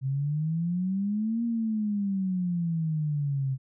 sine exponential two-way sweep, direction up then down, 130.81 to 235.9 to 130.81 Hz, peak -25 dBFS, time 0.01-3.58 s, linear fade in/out 50 ms, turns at 1.44 s, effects none

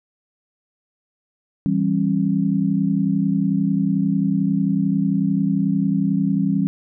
sine chord, C# diminished, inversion first, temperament equal with one note detuned, 164.81 / 196 / 271.8 Hz, E3 / G3 / C#4, 0 / 0 / -34 cents, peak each -22 / -19 / -22 dBFS, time 1.66-6.67 s, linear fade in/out 0 ms, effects none

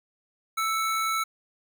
square tone pair together, 1318.5 / 2221 Hz, E6 / C#7, 0 / +3 cents, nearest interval major sixth, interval 903 cents, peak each -26 / -33 dBFS, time 0.57-1.24 s, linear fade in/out 10 ms, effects none

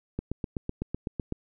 click train, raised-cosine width 3 ms, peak -17 dBFS, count 10, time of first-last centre 0.19-1.324 s, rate 7.94 Hz, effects none

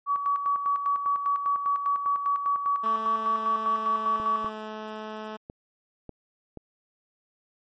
sine tone with tremolo, 1136 Hz, C#6, 42 cents sharp, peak -21 dBFS, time 0.06-4.5 s, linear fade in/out 50 ms, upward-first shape square, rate 5 Hz, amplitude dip 55%
10% pulse tone with pitch glide, 220 to 216 Hz, A3 to A3, 0 to -32 cents, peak -26 dBFS, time 2.83-5.37 s, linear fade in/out 10 ms, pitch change -32 cents, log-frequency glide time 3.14-4.57 s
clicks, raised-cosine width 2 ms, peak -26 dBFS, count 5, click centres 4.2 / 4.445 / 5.499 / 6.093 / 6.573 s
effects low-pass 3000 Hz 12 dB/octave + MP3 48 kbps

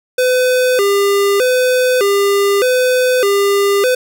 square tone with vibrato, 450 Hz, A4, 39 cents sharp, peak -11 dBFS, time 0.18-3.95 s, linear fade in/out 5 ms, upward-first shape square, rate 0.82 Hz, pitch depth 200 cents each way, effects none

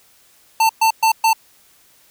square tone bursts, 893 Hz, A5, 25 cents sharp, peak -12 dBFS, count 4, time 0.6-1.332 s, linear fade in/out 5 ms, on 93 ms, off 120 ms, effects white hiss -53 dBFS RMS until 2.1 s

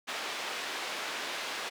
white band-pass noise, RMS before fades -37 dBFS, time 0.07-1.7 s, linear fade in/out 20 ms, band 380 to 3300 Hz, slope 12 dB/octave, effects none

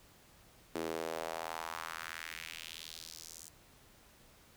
sawtooth tone with high-pass filter sweep, 81.5 Hz, E2, 19 cents flat, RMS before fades -43 dBFS, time 0.75-3.49 s, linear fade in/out 5 ms, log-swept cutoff 340 to 7300 Hz, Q 2.1, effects pink hiss -62 dBFS RMS until 4.56 s

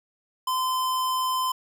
square tone, 1028 Hz, C6, 31 cents flat, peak -24 dBFS, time 0.47-1.52 s, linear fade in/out 5 ms, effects none

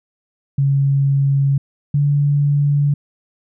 sine tone pair in turn, 138.59 / 143.91 Hz, C#3 / D3, 0 / -35 cents, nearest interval minor second, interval 65 cents, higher second, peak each -12 dBFS, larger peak neither, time 0.58-1.58 / 1.94-2.94 s, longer neither, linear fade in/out 5 ms, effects none

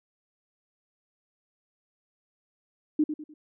sine tone with echo, 303.9 Hz, D#4, 41 cents flat, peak -19 dBFS, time 2.99-3.04 s, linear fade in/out 5 ms, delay 100 ms, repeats 3, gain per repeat -9 dB, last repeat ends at 3.34 s, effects none

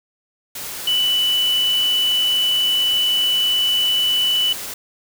sine tone in noise, 2976 Hz, F#7, 9 cents sharp, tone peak -15 dBFS, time 0.87-4.53 s, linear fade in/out 5 ms, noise white, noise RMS -30 dBFS, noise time 0.55-4.74 s, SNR +12 dB, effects none

